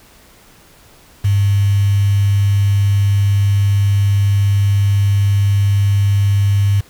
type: tone with quantisation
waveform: sine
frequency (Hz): 100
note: G2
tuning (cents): +35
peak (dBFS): -10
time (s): 1.24-6.81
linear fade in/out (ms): 10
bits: 5
effects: pink hiss -46 dBFS RMS until 6.89 s